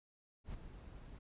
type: noise with ADSR envelope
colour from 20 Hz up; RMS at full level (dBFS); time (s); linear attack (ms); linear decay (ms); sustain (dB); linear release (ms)
brown; -44; 0.44-1.19; 97; 16; -8; 10
effects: resampled to 8000 Hz